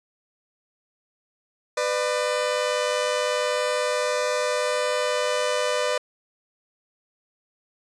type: tone pair together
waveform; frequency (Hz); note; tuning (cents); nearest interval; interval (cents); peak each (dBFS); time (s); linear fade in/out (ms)
sawtooth; 499.1 / 599; B4 / D5; +18 / +34; minor third; 316; -21; 1.77-5.98; 5
effects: resampled to 22050 Hz